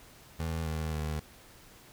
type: tone with pitch steps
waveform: 25% pulse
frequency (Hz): 81.1 / 78.79 / 76.55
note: E2 / D#2 / D#2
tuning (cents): -28 / +22 / -28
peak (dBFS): -28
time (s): 0.39-1.2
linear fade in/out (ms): 10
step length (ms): 270
effects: pink hiss -55 dBFS RMS until 1.92 s